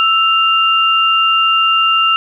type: tone pair together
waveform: sine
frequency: 1319.7 / 2794 Hz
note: E6 / F7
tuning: +2 / 0 cents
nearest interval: octave + minor second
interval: 1298 cents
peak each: -12 dBFS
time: 0-2.16 s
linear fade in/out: 0 ms
effects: none